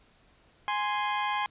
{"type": "tone pair together", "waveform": "sawtooth", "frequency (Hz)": [830.6, 1046.5], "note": ["G#5", "C6"], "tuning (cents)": [0, 0], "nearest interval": "major third", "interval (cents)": 400, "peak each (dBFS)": -26, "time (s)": [0.68, 1.46], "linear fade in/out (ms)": 0, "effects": ["pink hiss -62 dBFS RMS until 1.5 s", "resampled to 8000 Hz"]}